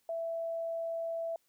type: tone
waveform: sine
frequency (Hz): 663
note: E5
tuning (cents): +10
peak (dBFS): -33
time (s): 0.09-1.36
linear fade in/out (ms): 2
effects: white hiss -74 dBFS RMS until 1.48 s